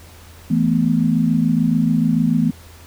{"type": "chord", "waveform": "sine", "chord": "E suspended fourth", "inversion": "none", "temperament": "equal", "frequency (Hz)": [164.81, 220, 246.9], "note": ["E3", "A3", "B3"], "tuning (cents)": [0, 0, 0], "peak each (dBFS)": -18, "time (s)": [0.5, 2.51], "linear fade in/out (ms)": 10, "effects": ["added 83 Hz sine -42 dBFS peak until 2.86 s", "pink hiss -45 dBFS RMS until 2.86 s"]}